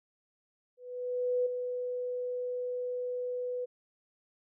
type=tone with ADSR envelope; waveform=sine; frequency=495.9 Hz; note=B4; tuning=7 cents sharp; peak=-25 dBFS; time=0.77-3.66 s; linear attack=690 ms; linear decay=8 ms; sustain=-7 dB; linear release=20 ms; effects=none